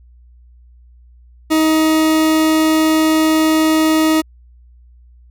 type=tone; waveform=40% pulse; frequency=315.4 Hz; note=D#4; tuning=24 cents sharp; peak=-10 dBFS; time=1.5-4.22 s; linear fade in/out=20 ms; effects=added 60 Hz sine -42 dBFS peak until 5.3 s

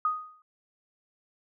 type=tone with exponential decay; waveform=sine; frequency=1244.5 Hz; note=D#6; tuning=in tune; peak=-21 dBFS; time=0.05-0.42 s; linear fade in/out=2 ms; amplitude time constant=80 ms; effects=none

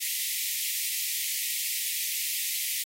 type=high-pass noise; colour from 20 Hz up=white; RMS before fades=-30 dBFS; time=0-2.84 s; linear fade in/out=20 ms; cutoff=1900 Hz; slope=96 dB/octave; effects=AAC 48 kbps

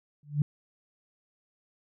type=tone with exponential growth; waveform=sine; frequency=146.6 Hz; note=D3; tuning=3 cents flat; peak=-18 dBFS; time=0.23-0.42 s; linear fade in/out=2 ms; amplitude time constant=40 ms; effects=none

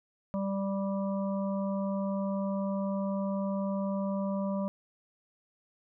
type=harmonic tone; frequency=196 Hz; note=G3; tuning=in tune; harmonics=1 / 3 / 5 / 6; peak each=-30 / -35 / -42 / -46 dBFS; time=0.34-4.68 s; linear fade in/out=0 ms; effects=none

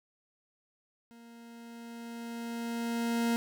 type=tone with level ramp; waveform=40% pulse; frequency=233.1 Hz; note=A#3; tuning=in tune; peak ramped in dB=-51 to -25 dBFS; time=1.11-3.36 s; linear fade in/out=0 ms; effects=none

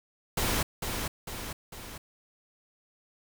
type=noise with echo; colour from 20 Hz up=pink; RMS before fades=-28 dBFS; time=0.37-0.63 s; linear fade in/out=5 ms; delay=450 ms; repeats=3; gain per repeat=-5 dB; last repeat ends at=1.98 s; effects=none

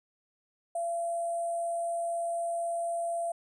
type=tone with sample-and-hold; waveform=sine; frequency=681 Hz; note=F5; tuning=44 cents flat; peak=-29 dBFS; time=0.75-3.32 s; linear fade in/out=5 ms; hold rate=8820 Hz; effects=resampled to 22050 Hz

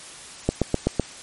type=click train; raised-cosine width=2 ms; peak=-5 dBFS; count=5; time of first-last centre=0.49-0.997 s; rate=7.89 Hz; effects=white hiss -41 dBFS RMS until 1.22 s + MP3 48 kbps

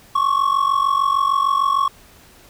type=ring-modulated tone; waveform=triangle; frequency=1108.7 Hz; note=C#6; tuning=in tune; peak=-10 dBFS; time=0.15-1.88 s; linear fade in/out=5 ms; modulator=23.3 Hz; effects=pink hiss -48 dBFS RMS until 2.49 s

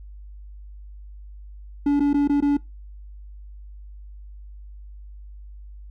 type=tone with dropouts; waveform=triangle; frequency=286.6 Hz; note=D4; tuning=42 cents flat; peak=-14 dBFS; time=1.86-2.57 s; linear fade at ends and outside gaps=5 ms; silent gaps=1.997-2.003 / 2.132-2.142 / 2.276-2.295 / 2.405-2.423 s; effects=noise-tail reverb RT60 0.2 s tail -22 dB re dry + added 50 Hz sine -38 dBFS peak until 5.9 s

